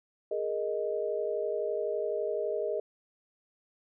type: chord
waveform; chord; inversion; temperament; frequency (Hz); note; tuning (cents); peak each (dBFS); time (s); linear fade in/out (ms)
sine; Ab suspended second; none; just; 415.3 / 467.2 / 623; Ab4 / Bb4 / Eb5; 0 / +4 / +2; -33 / -34 / -33; 0.31-2.8; 5
effects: none